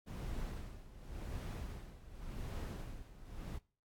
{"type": "noise with tremolo", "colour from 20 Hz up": "brown", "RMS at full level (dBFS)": -41, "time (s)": [0.06, 3.59], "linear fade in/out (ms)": 20, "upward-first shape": "sine", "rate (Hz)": 0.89, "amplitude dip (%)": 80, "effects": ["noise-tail reverb RT60 0.4 s tail -22 dB re dry", "AAC 64 kbps"]}